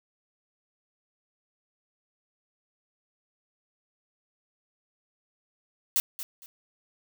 blue noise with echo, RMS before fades -24 dBFS, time 5.96-6 s, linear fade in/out 0 ms, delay 230 ms, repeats 2, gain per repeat -12 dB, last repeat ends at 6.46 s, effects none

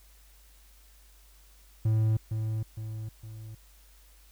triangle tone with echo, 109.8 Hz, A2, 3 cents flat, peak -20 dBFS, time 1.85-2.17 s, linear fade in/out 5 ms, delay 460 ms, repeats 3, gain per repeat -6 dB, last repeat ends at 3.55 s, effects added 50 Hz sine -55 dBFS peak until 4.31 s + white hiss -61 dBFS RMS until 4.31 s

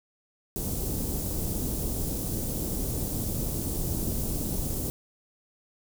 pink band-stop noise, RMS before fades -30 dBFS, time 0.56-4.9 s, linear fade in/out 0 ms, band 380 to 9200 Hz, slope 12 dB/octave, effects none

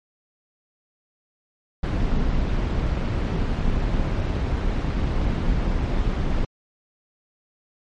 brown noise with amplitude modulation, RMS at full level -20 dBFS, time 1.83-6.45 s, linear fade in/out 5 ms, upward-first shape sine, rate 211 Hz, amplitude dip 45%, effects low-pass 4000 Hz 12 dB/octave + MP3 48 kbps

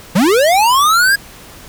square linear sweep, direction up, 158.3 to 1661.2 Hz, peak -9 dBFS, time 0.15-1.16 s, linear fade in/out 10 ms, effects pink hiss -37 dBFS RMS until 1.68 s

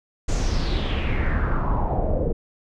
brown noise with low-pass filter sweep, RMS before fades -22 dBFS, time 0.28-2.33 s, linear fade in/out 10 ms, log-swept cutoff 7400 to 450 Hz, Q 4.4, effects none

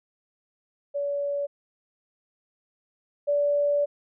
sine tone pair in turn, 570 / 578.3 Hz, C#5 / D5, +48 / -27 cents, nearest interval unison, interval 25 cents, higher second, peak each -25 / -20 dBFS, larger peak second, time 0.94-1.47 / 3.27-3.86 s, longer second, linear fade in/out 20 ms, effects none

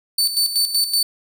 sawtooth tone with tremolo, 4522 Hz, C#8, 34 cents sharp, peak -12 dBFS, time 0.18-1.03 s, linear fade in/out 5 ms, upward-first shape square, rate 5.3 Hz, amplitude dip 65%, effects none

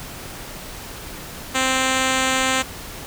5% pulse tone with low-pass filter, 261.6 Hz, C4, in tune, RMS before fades -20 dBFS, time 1.54-2.63 s, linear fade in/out 20 ms, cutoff 7200 Hz, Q 1.8, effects pink hiss -35 dBFS RMS until 3.06 s

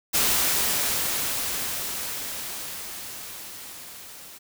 white noise with level ramp, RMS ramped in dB -21 to -44 dBFS, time 0.13-4.39 s, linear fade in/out 20 ms, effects none

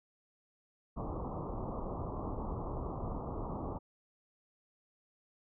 pink low-pass noise, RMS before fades -39 dBFS, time 0.96-3.79 s, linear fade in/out 20 ms, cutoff 1200 Hz, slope 96 dB/octave, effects none

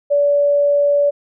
sine tone, 575 Hz, D5, 37 cents flat, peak -11 dBFS, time 0.1-1.11 s, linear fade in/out 20 ms, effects none

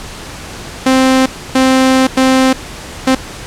sawtooth tone bursts at uneven times, 261.6 Hz, C4, in tune, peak -3 dBFS, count 4, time 0.86-1.26 / 1.55-2.07 / 2.17-2.53 / 3.07-3.15 s, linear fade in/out 5 ms, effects pink hiss -28 dBFS RMS until 3.46 s + low-pass 9000 Hz 12 dB/octave

